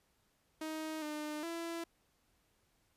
sawtooth tone with pitch steps, 314 / 301.7 / 334.9 Hz, D#4 / D4 / E4, +16 / +47 / +27 cents, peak -35 dBFS, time 0.61-1.84 s, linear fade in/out 5 ms, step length 410 ms, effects pink hiss -75 dBFS RMS until 2.96 s + resampled to 32000 Hz

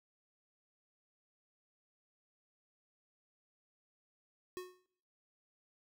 square tone with exponential decay, 365 Hz, F#4, 24 cents flat, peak -39 dBFS, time 4.57-4.86 s, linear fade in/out 0 ms, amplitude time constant 61 ms, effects noise-tail reverb RT60 0.8 s tail -25 dB re dry

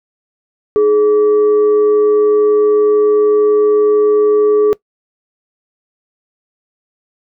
sine tone with frequency modulation, 421 Hz, G#4, 24 cents sharp, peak -7 dBFS, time 0.76-4.73 s, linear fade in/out 0 ms, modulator 733 Hz, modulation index 0.25, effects noise-tail reverb RT60 0.1 s tail -21 dB re dry

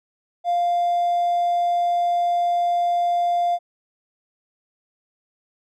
triangle tone with hard clipping, 698.5 Hz, F5, in tune, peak -18 dBFS, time 0.44-3.59 s, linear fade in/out 50 ms, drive 4 dB, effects none

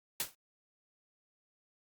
white noise with exponential decay, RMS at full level -30 dBFS, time 0.2-0.35 s, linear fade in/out 2 ms, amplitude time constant 31 ms, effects Opus 48 kbps

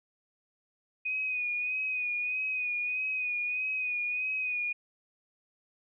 sine tone with vibrato, 2489 Hz, D#7, in tune, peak -29 dBFS, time 1.05-4.73 s, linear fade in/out 10 ms, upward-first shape sine, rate 1.6 Hz, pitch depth 37 cents each way, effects none

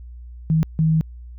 sine tone bursts at uneven times, 159.3 Hz, D#3, 41 cents sharp, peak -14 dBFS, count 2, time 0.5-0.63 / 0.79-1.01 s, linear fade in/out 0 ms, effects added 60 Hz sine -35 dBFS peak until 1.38 s

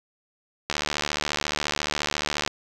click train, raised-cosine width 0.2 ms, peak -7 dBFS, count 133, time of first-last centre 0.7-2.477 s, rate 74.3 Hz, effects none

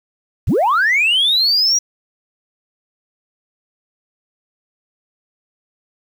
sine linear sweep, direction up, 42.71 to 5800 Hz, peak -10 dBFS, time 0.47-1.79 s, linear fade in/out 10 ms, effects tanh soft clip ceiling -9 dBFS + 7-bit

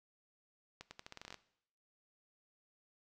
accelerating click train, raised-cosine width 0.2 ms, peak -30 dBFS, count 12, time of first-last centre 0.81-1.343 s, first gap 100 ms, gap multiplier 0.84, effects noise-tail reverb RT60 0.7 s tail -17 dB re dry

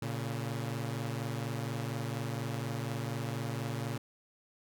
sawtooth tone pair together, 115.5 / 139.67 Hz, A#2 / C#3, -16 / +13 cents, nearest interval minor third, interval 329 cents, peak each -32 / -34 dBFS, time 0.02-3.98 s, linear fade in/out 5 ms, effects none

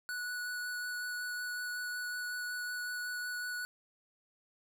square tone with vibrato, 1473 Hz, F#6, 8 cents flat, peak -37 dBFS, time 0.09-3.65 s, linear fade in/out 0 ms, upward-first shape sine, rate 5.4 Hz, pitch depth 8 cents each way, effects none

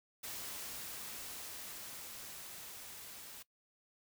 white noise with level ramp, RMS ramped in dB -44 to -51 dBFS, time 0.23-3.43 s, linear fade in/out 10 ms, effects noise-tail reverb RT60 0.1 s tail -20 dB re dry

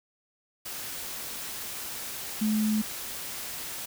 sine tone in noise, 215.1 Hz, A3, 39 cents flat, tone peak -23 dBFS, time 2.41-2.82 s, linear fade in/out 10 ms, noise white, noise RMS -37 dBFS, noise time 0.65-3.86 s, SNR +11 dB, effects none

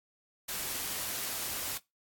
white noise, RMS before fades -36 dBFS, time 0.48-1.78 s, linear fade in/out 10 ms, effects noise-tail reverb RT60 0.2 s tail -21 dB re dry + AAC 64 kbps

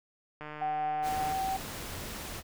click train, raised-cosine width 0.5 ms, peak -27 dBFS, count 139, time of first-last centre 0.41-1.324 s, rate 151 Hz
sine tone with pitch glide, 760 to 767.1 Hz, F#5 to G5, +46 to -38 cents, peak -29 dBFS, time 0.61-1.57 s, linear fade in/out 10 ms, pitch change +16 cents, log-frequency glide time 1.13-1.42 s
pink noise, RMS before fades -40 dBFS, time 1.02-2.43 s, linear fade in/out 50 ms
effects none

